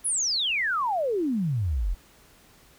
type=exponential sweep; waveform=sine; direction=down; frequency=11070 to 38.43 Hz; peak=-23 dBFS; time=0.04-1.95 s; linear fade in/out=20 ms; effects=pink hiss -56 dBFS RMS until 2.78 s